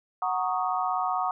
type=chord; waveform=sine; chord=D# minor seventh; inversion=first; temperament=equal; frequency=740 / 932.3 / 1108.7 / 1244.5 Hz; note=F#5 / A#5 / C#6 / D#6; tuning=0 / 0 / 0 / 0 cents; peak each=-28 / -32 / -31 / -31 dBFS; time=0.22-1.31 s; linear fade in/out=2 ms; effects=none